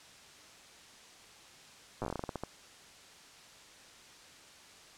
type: slowing click train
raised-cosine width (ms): 1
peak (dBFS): -22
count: 14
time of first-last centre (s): 2.02-2.436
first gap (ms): 8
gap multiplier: 1.21
effects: white hiss -55 dBFS RMS until 4.97 s + low-pass 7000 Hz 12 dB/octave